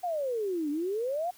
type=exponential two-way sweep; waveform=sine; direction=down then up; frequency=740 to 284.5 to 740 Hz; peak=-28 dBFS; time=0.03-1.31 s; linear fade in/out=10 ms; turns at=0.7 s; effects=white hiss -57 dBFS RMS until 1.37 s